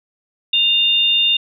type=tone pair together; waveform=sine; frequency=2800 / 3627 Hz; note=F7 / A#7; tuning=+4 / -48 cents; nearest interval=major third; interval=448 cents; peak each=-15 dBFS; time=0.53-1.37 s; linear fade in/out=5 ms; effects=none